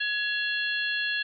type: harmonic tone with a mistuned harmonic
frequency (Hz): 840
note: G#5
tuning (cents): +19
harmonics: 2 / 3 / 4 / 5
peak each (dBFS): -28 / -32 / -34 / -36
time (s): 0-1.23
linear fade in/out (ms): 10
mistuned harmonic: 3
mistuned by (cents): +140
effects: none